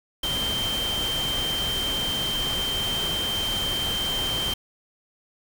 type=tone in noise; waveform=sine; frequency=3136 Hz; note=G7; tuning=in tune; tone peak=-25 dBFS; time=0.23-4.54 s; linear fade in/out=5 ms; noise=pink; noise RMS=-31 dBFS; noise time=0.23-4.54 s; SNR=+3 dB; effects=none